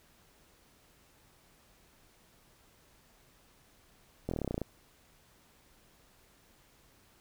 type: slowing click train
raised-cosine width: 2 ms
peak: -20 dBFS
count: 12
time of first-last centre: 4.29-4.617 s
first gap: 23 ms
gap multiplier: 1.05
effects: pink hiss -64 dBFS RMS until 7.2 s

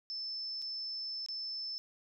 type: tone with dropouts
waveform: sine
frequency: 5274 Hz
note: E8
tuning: in tune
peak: -37 dBFS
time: 0.1-1.78 s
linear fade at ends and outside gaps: 0 ms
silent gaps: 0.618-0.623 / 1.262-1.286 s
effects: none

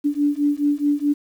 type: beating tone pair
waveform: sine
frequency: 288.2 / 292.9 Hz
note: D4 / D4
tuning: -33 / -5 cents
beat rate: 4.7 Hz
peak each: -20 / -20 dBFS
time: 0.04-1.14 s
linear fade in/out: 20 ms
effects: 8-bit

